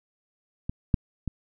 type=clicks; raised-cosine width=5 ms; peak=-17 / -7 / -17 dBFS; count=3; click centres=0.695 / 0.942 / 1.277 s; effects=none